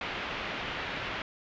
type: low-pass noise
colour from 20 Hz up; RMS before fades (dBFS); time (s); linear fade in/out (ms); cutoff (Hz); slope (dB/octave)
white; -36; 0.01-1.22; 2; 3000; 24
effects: resampled to 16000 Hz